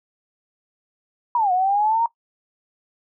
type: linear two-way sweep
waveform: sine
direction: down then up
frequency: 987.8 to 716 to 940 Hz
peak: -16 dBFS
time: 1.35-2.06 s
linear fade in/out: 2 ms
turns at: 1.52 s
effects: noise-tail reverb RT60 0.1 s tail -19 dB re dry